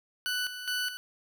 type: tone with tremolo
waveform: 20% pulse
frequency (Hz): 1489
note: F#6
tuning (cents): +11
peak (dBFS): -24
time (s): 0.26-0.97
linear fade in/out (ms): 0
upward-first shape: square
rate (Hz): 2.4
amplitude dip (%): 65
effects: none